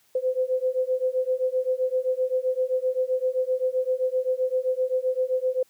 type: beating tone pair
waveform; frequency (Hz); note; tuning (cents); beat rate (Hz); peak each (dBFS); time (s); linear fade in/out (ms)
sine; 509 / 516.7; C5 / C5; -48 / -22; 7.7; -25; 0.15-5.63; 5
effects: white hiss -63 dBFS RMS until 5.69 s + high-pass 60 Hz 12 dB/octave